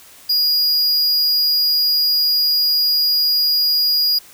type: tone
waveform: square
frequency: 4874 Hz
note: D#8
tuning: 37 cents flat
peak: -14 dBFS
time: 0.29-4.19 s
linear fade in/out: 10 ms
effects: white hiss -44 dBFS RMS until 4.33 s